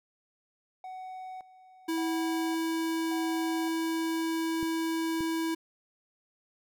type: tone with tremolo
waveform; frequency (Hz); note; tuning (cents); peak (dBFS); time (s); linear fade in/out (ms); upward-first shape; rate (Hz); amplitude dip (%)
triangle; 747; F#5; +16; -37; 0.84-4.22; 2; square; 0.88; 80
type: tone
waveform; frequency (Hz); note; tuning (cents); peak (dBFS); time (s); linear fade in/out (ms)
square; 326.3; E4; -18; -29; 1.88-5.55; 10
type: clicks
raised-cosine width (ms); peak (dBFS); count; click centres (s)
3; -27; 2; 4.629 / 5.207
effects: none